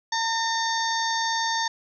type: harmonic tone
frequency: 909 Hz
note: A#5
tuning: 44 cents flat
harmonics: 1 / 2 / 4 / 5 / 6 / 7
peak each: -26 / -29 / -32 / -33 / -34 / -34 dBFS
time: 0.12-1.68 s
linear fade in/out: 5 ms
effects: none